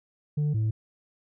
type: tone pair in turn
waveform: sine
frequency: 148.7 / 109.37 Hz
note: D3 / A2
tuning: +22 / -10 cents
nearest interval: perfect fourth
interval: 532 cents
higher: first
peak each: -20 dBFS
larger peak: neither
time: 0.37-0.54 / 0.54-0.71 s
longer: neither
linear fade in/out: 10 ms
effects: tanh soft clip ceiling -22 dBFS